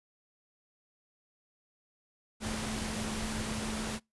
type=tone in noise; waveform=sine; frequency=217.8 Hz; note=A3; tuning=17 cents flat; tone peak=-37 dBFS; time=2.4-4 s; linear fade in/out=50 ms; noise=pink; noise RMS=-37 dBFS; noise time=2.4-4 s; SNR=-3 dB; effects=noise-tail reverb RT60 0.2 s tail -26 dB re dry + resampled to 24000 Hz